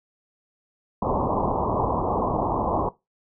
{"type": "low-pass noise", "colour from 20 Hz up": "white", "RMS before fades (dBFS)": -24, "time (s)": [1.02, 2.89], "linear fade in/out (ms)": 5, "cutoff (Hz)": 1100, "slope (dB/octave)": 96, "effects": ["noise-tail reverb RT60 0.2 s tail -19 dB re dry"]}